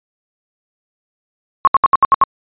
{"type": "tone bursts", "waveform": "sine", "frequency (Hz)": 1086, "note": "C#6", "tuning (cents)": -36, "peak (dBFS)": -5, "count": 7, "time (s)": [1.65, 2.237], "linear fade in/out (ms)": 0, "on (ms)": 23, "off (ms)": 71, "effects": ["resampled to 8000 Hz"]}